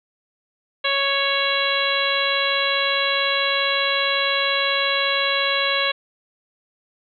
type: harmonic tone with a mistuned harmonic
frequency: 554.4 Hz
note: C#5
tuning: in tune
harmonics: 1 / 2 / 3 / 4 / 5 / 6 / 7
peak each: -26 / -26 / -26 / -26 / -26 / -26 / -26 dBFS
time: 0.84-5.92 s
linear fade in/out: 10 ms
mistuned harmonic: 7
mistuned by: +33 cents
effects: none